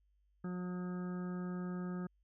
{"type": "harmonic tone", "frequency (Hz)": 180, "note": "F#3", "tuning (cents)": -47, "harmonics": [1, 2, 3, 4, 5, 7, 8, 9], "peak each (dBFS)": [-38, -47, -56, -59, -60, -53, -63, -58], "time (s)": [0.44, 2.07], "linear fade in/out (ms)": 5, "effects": ["added 50 Hz sine -70 dBFS peak until 2.23 s"]}